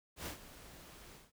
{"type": "noise with ADSR envelope", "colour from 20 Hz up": "pink", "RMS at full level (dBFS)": -41, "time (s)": [0.16, 1.32], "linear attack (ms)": 100, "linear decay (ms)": 110, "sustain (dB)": -14, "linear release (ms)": 180, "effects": []}